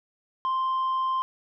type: tone with tanh clipping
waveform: sine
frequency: 1046.5 Hz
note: C6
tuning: in tune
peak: -24 dBFS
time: 0.45-1.22 s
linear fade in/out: 0 ms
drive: 2 dB
effects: none